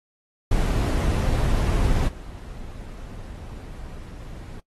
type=noise with level steps; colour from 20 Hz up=brown; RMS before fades=-21 / -37 dBFS; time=0.51-4.6 s; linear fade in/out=5 ms; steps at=2.07 s; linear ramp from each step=20 ms; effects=noise-tail reverb RT60 0.1 s tail -21 dB re dry + AAC 32 kbps